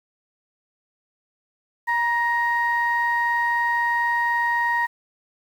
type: tone pair together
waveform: sine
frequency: 949.1 / 1872 Hz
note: A#5 / A#6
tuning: +31 / +7 cents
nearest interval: octave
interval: 1176 cents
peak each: -21 dBFS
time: 1.87-4.87 s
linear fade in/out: 20 ms
effects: tanh soft clip ceiling -12 dBFS + 8-bit